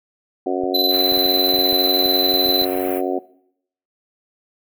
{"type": "harmonic tone", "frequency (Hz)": 92, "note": "F#2", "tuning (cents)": -9, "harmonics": [3, 4, 5, 6, 7, 8], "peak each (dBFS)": [-25, -22, -28, -28, -29, -26], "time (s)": [0.46, 3.19], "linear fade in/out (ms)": 5}
{"type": "clicks", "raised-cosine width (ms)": 2, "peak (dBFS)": -21, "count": 12, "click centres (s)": [0.637, 1.122, 1.174, 1.259, 1.542, 1.587, 1.728, 2.059, 2.34, 2.459, 2.491, 2.619]}
{"type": "tone with tremolo", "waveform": "square", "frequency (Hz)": 4023, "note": "B7", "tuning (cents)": 31, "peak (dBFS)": -15, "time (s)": [0.74, 2.65], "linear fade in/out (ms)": 10, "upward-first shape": "square", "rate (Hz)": 20, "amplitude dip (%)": 50}
{"type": "band-stop noise", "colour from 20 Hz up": "white", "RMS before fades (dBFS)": -31, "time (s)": [0.89, 3.02], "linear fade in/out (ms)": 50, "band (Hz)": [2700, 11000], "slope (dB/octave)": 48}
{"effects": ["noise-tail reverb RT60 0.7 s tail -19 dB re dry"]}